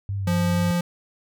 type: tone with vibrato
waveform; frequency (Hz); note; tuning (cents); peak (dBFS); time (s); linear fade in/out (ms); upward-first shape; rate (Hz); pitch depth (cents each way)
sine; 97.7; G2; -5; -24; 0.09-0.71; 0; triangle; 4; 41
type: tone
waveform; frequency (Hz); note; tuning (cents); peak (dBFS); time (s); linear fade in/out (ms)
square; 174.61; F3; 0; -21; 0.27-0.81; 5
effects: none